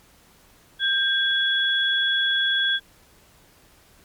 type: tone pair together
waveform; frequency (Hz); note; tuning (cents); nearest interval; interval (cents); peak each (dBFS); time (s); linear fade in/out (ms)
sine; 1590 / 3369; G6 / G#7; +24 / +24; octave + minor second; 1300; -22 / -21; 0.79-2.8; 50
effects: pink hiss -55 dBFS RMS until 4.04 s + MP3 96 kbps